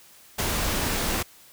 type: noise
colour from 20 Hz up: pink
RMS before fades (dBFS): -26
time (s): 0.38-1.23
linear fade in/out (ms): 10
effects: white hiss -52 dBFS RMS until 1.52 s